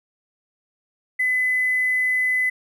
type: tone with hard clipping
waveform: triangle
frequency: 2012 Hz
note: B6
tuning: 32 cents sharp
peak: -18 dBFS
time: 1.19-2.5 s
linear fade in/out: 10 ms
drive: 3 dB
effects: none